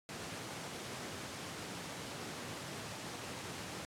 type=high-pass noise; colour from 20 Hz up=pink; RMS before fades=-45 dBFS; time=0.09-3.85 s; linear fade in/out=0 ms; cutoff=100 Hz; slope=24 dB/octave; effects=low-pass 9000 Hz 12 dB/octave + AAC 64 kbps